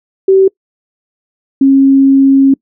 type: tone pair in turn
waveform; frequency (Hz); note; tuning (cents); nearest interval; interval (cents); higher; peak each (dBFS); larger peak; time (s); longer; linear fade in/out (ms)
sine; 384.1 / 271.6; G4 / C#4; -35 / -35; tritone; 600; first; -3; neither; 0.28-0.48 / 1.61-2.54; second; 5
effects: noise-tail reverb RT60 0.1 s tail -25 dB re dry